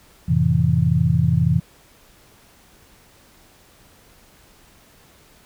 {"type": "chord", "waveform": "sine", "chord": "F major seventh", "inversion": "none", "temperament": "just", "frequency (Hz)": [87.31, 109.13, 130.96, 163.7], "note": ["F2", "A2", "C3", "E3"], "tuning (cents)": [0, -14, 2, -12], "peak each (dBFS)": [-22, -23, -19, -18], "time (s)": [0.28, 1.6], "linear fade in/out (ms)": 10, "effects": ["pink hiss -52 dBFS RMS until 5.45 s"]}